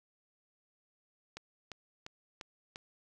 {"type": "click train", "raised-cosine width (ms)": 0.2, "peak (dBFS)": -26, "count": 5, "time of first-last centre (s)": [1.37, 2.759], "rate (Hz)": 2.88, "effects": []}